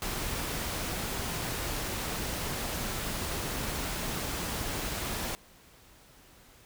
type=noise; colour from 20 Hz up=pink; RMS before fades=-34 dBFS; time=0.02-5.35 s; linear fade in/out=0 ms; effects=pink hiss -57 dBFS RMS until 6.65 s